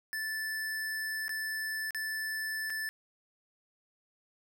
square tone with dropouts, 1755 Hz, A6, 5 cents flat, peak -34 dBFS, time 0.13-2.89 s, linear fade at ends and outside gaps 0 ms, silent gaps 1.281-1.293 / 1.907-1.947 / 2.699-2.703 s, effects none

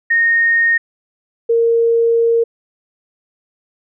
sine tone pair in turn, 1850 / 462.5 Hz, A#6 / A#4, -14 / -14 cents, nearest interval 2 octaves, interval 2400 cents, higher first, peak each -10 dBFS, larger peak neither, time 0.1-0.78 / 1.49-2.44 s, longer second, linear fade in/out 10 ms, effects none

